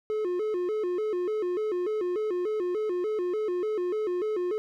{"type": "tone with vibrato", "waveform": "triangle", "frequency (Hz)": 392, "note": "G4", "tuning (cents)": 0, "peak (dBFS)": -24, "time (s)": [0.1, 4.58], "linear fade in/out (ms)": 0, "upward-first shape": "square", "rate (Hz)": 3.4, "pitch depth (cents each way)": 160, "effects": []}